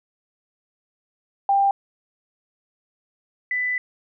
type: tone pair in turn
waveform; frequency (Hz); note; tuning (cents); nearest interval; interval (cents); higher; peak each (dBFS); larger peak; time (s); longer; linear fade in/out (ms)
sine; 793 / 1993.5; G5 / B6; +20 / +16; octave + major third; 1596; second; -15 / -21; first; 1.49-1.71 / 3.51-3.78; second; 2
effects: none